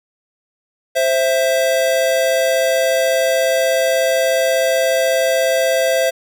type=tone pair together; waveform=square; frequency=525 / 661.5 Hz; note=C5 / E5; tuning=+6 / +6 cents; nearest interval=major third; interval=400 cents; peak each=-17 dBFS; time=0.95-6.11 s; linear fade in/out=20 ms; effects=none